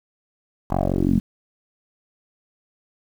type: tone with low-pass filter sweep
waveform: 10% pulse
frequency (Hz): 46.25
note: F#1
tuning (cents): 0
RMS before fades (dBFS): -20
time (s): 0.7-1.2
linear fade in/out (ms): 10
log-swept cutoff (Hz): 960 to 200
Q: 4.2
effects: 8-bit